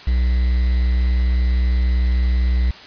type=tone with quantisation; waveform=triangle; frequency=61.74 Hz; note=B1; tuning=in tune; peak=-12 dBFS; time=0.07-2.71 s; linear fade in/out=5 ms; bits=6; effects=white hiss -39 dBFS RMS until 2.86 s + resampled to 11025 Hz